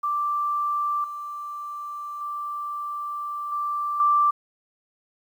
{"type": "tone with level steps", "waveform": "sine", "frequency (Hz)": 1174.7, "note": "D6", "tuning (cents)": 0, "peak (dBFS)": [-22, -31, -28, -24, -16], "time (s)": [0.03, 4.31], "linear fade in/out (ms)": 10, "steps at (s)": [1.04, 2.21, 3.52, 4], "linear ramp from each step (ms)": 2, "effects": ["9-bit"]}